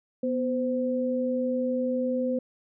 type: tone pair together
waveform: sine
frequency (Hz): 246.9 / 514.9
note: B3 / C5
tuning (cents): 0 / -28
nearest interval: octave + minor second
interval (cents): 1272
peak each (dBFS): -27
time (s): 0.23-2.39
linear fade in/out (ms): 5
effects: none